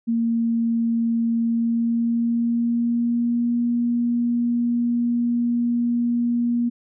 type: tone with pitch glide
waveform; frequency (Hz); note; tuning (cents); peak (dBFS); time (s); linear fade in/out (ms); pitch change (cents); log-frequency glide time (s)
sine; 230.7 to 238.3; A#3 to A#3; -18 to +38; -18; 0.07-6.7; 20; +56; 1.41-3.58
effects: none